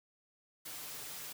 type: noise with comb filter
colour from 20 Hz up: white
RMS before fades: -45 dBFS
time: 0.65-1.33 s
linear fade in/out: 10 ms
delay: 6.7 ms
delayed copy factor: +0.75
effects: none